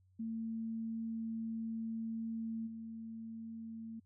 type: tone with level steps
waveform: sine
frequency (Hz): 225.2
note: A3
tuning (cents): +40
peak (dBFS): -37 / -43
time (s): 0.19-4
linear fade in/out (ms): 10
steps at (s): 2.66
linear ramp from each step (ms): 20
effects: added 93 Hz sine -66 dBFS peak until 4.05 s